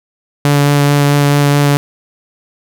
sawtooth tone with vibrato, 143.7 Hz, D3, 37 cents flat, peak -4 dBFS, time 0.45-1.77 s, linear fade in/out 0 ms, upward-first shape sine, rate 4.6 Hz, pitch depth 10 cents each way, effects none

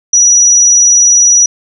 sine tone, 5840 Hz, F#8, 24 cents flat, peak -3 dBFS, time 0.13-1.46 s, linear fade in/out 5 ms, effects none

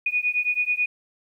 sine beating tone pair, 2463 / 2472.2 Hz, D#7 / D#7, -18 / -12 cents, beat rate 9.2 Hz, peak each -24 / -24 dBFS, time 0.06-0.86 s, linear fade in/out 5 ms, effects 10-bit

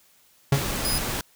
45% pulse tone with exponential decay, 138.59 Hz, C#3, in tune, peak -14 dBFS, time 0.52-0.68 s, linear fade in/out 5 ms, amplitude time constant 34 ms
pink noise, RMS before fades -28 dBFS, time 0.54-1.21 s, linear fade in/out 2 ms
15% pulse tone, 4994 Hz, D#8, 6 cents sharp, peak -18 dBFS, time 0.85-0.98 s, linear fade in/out 0 ms
effects white hiss -59 dBFS RMS until 1.35 s

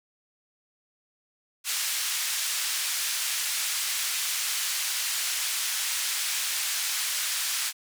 white band-pass noise, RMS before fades -29 dBFS, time 1.64-7.73 s, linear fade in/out 50 ms, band 1600 to 9700 Hz, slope 12 dB/octave, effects none

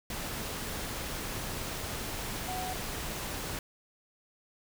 sine tone in noise, 739 Hz, F#5, 2 cents flat, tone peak -36 dBFS, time 2.48-2.73 s, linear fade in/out 2 ms, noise pink, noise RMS -37 dBFS, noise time 0.1-3.59 s, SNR -2 dB, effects none

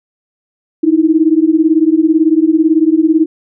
sine beating tone pair, 309.5 / 327.5 Hz, D#4 / E4, -9 / -11 cents, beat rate 18 Hz, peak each -10 dBFS, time 0.83-3.26 s, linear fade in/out 10 ms, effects none

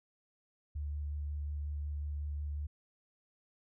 sine tone with vibrato, 73.42 Hz, D2, in tune, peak -35 dBFS, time 0.75-2.67 s, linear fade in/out 10 ms, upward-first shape square, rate 5.5 Hz, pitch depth 10 cents each way, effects none

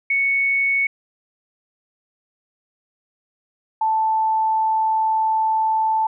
sine tone pair in turn, 2217 / 879.8 Hz, C#7 / A5, 0 / 0 cents, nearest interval octave + major third, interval 1600 cents, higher first, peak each -16 dBFS, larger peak neither, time 0.1-0.87 / 3.81-6.07 s, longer second, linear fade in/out 5 ms, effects none

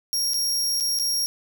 sawtooth tone with dropouts, 5588 Hz, F8, in tune, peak -19 dBFS, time 0.13-1.26 s, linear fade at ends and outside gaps 0 ms, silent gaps 0.335-0.342 / 0.801-0.807 / 0.989-0.997 s, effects none

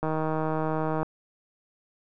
click train, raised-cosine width 1 ms, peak -15 dBFS, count 158, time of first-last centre 0.03-1.03 s, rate 157 Hz, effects none

